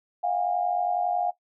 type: tone cluster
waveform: sine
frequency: 665 / 715 / 807 Hz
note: E5 / F5 / G#5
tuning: +15 / +41 / -50 cents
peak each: -34 / -25 / -29 dBFS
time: 0.23-1.31 s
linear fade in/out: 10 ms
effects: noise-tail reverb RT60 0.1 s tail -17 dB re dry